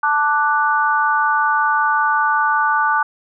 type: chord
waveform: sine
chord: D major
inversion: second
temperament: equal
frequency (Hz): 880 / 1174.7 / 1480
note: A5 / D6 / F#6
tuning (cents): 0 / 0 / 0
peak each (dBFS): -18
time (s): 0.03-3.03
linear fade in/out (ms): 5
effects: none